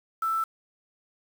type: tone with quantisation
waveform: sine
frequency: 1326 Hz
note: E6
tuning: 10 cents sharp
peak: -24 dBFS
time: 0.22-0.44 s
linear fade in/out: 5 ms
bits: 7
effects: none